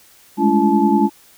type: tone cluster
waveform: sine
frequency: 205.1 / 215.5 / 284.1 / 339.8 / 865 Hz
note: G#3 / A3 / C#4 / F4 / A5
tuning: -21 / -36 / +43 / -47 / -30 cents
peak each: -18 dBFS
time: 0.37-1.1 s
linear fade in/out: 50 ms
effects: white hiss -49 dBFS RMS until 1.37 s